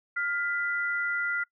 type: tone pair together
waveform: sine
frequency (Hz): 1410 / 1991.8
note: F6 / B6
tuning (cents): +16 / +14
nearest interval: tritone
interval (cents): 598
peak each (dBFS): -28 / -31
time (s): 0.16-1.44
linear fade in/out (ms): 10
effects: noise-tail reverb RT60 0.1 s tail -24 dB re dry

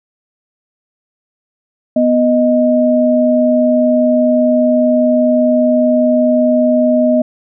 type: tone pair together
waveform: sine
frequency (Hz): 247 / 622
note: B3 / D#5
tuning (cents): 0 / -1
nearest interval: octave + major third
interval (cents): 1599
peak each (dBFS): -11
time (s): 1.96-7.22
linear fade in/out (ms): 5
effects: none

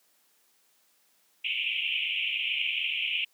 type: band-pass noise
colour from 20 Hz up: white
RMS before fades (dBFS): -30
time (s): 1.44-3.25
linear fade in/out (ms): 10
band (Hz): 2300 to 3100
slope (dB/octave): 96
effects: white hiss -67 dBFS RMS until 3.33 s + high-pass 200 Hz 12 dB/octave

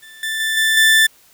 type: tone with level steps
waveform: 30% pulse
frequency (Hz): 1767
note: A6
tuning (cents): +7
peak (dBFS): -36 / -18 / -15 / -11 / -7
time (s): 0.02-1.07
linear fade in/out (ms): 10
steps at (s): 0.23 / 0.4 / 0.57 / 0.77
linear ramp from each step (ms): 2
effects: white hiss -51 dBFS RMS until 1.33 s

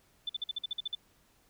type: tone bursts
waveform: sine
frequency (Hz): 3520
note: A7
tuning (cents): 0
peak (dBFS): -31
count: 10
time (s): 0.27-0.951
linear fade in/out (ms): 5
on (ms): 24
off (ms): 49
effects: pink hiss -67 dBFS RMS until 1.49 s

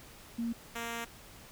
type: tone pair in turn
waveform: sine / 5% pulse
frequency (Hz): 232.6 / 232.6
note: A#3 / A#3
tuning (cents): -4 / -4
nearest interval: unison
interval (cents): 0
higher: neither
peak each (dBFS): -31 / -25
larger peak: second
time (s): 0.38-0.53 / 0.75-1.05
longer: second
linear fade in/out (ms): 10
effects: pink hiss -53 dBFS RMS until 1.51 s

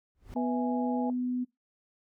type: noise with exponential growth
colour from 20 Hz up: brown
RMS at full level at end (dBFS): -37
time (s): 0.15-0.34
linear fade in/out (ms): 0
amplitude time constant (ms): 41
type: tone with pitch glide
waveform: sine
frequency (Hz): 247.2 to 249.2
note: B3 to B3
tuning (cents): +2 to +16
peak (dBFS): -28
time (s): 0.35-1.45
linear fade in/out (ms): 20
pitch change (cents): +14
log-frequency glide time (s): 0.45-1.09
type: chord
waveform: sine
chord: E major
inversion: second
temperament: equal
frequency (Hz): 493.9 / 659.3 / 830.6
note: B4 / E5 / G#5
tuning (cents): 0 / 0 / 0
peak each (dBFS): -36 / -37 / -35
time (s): 0.36-1.1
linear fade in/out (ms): 2
effects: noise-tail reverb RT60 0.2 s tail -22 dB re dry

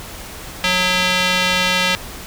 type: tone with band-pass filter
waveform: square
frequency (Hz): 182.5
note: F#3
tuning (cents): -24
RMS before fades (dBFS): -17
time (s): 0.64-1.95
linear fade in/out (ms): 0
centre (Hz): 3000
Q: 1.3
effects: pink hiss -33 dBFS RMS until 2.26 s

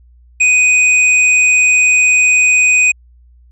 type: tone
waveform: square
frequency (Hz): 2494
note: D#7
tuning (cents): +3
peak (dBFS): -8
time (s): 0.4-2.92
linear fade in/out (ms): 10
effects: added 60 Hz sine -42 dBFS peak until 3.51 s + resampled to 22050 Hz

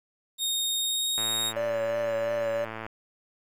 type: tone with pitch glide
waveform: sawtooth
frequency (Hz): 3707 to 3739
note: A#7 to A#7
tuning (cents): -10 to +4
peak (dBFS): -23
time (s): 0.38-1.53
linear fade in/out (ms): 50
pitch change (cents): +14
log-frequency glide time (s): 0.79-1.1
type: click train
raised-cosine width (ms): 0.5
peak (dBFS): -21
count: 188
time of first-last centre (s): 1.18-2.865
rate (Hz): 111
type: tone with vibrato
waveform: triangle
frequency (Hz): 576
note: D5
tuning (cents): -34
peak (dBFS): -24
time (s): 1.56-2.65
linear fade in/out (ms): 10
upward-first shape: triangle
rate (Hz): 2.9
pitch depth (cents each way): 37
effects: 9-bit

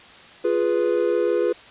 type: chord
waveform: triangle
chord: F diminished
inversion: none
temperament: equal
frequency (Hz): 349.2 / 415.3 / 493.9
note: F4 / Ab4 / Cb5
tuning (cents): 0 / 0 / 0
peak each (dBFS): -21 / -21 / -20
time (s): 0.44-1.53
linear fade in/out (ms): 10
effects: white hiss -45 dBFS RMS until 1.7 s + resampled to 8000 Hz

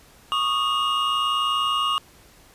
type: tone cluster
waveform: triangle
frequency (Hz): 1111 / 1231 / 2852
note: C#6 / D#6 / F7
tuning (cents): +4 / -19 / +36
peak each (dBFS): -23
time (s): 0.32-1.98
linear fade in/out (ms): 0
effects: pink hiss -52 dBFS RMS until 2.54 s + resampled to 32000 Hz

